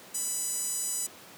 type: tone with high-pass filter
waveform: sawtooth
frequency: 991 Hz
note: B5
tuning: 6 cents sharp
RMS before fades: -32 dBFS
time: 0.14-1.07 s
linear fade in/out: 10 ms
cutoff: 7800 Hz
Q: 3.9
effects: pink hiss -49 dBFS RMS until 1.37 s + high-pass 200 Hz 12 dB/octave